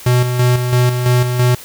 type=tone with tremolo; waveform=square; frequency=123.9 Hz; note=B2; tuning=6 cents sharp; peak=-10 dBFS; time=0.06-1.55 s; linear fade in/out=5 ms; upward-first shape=square; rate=3 Hz; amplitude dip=50%; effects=white hiss -35 dBFS RMS until 1.64 s